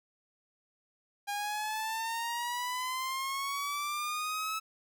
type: exponential sweep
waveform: sawtooth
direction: up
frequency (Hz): 809 to 1305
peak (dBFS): -29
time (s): 1.27-4.6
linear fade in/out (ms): 20
effects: none